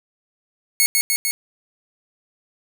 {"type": "tone with echo", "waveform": "5% pulse", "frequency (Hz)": 2200, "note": "C#7", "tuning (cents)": -14, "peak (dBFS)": -3, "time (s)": [0.8, 0.86], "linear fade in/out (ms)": 0, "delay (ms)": 150, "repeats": 3, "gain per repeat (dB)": -2, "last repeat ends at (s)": 1.31, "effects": []}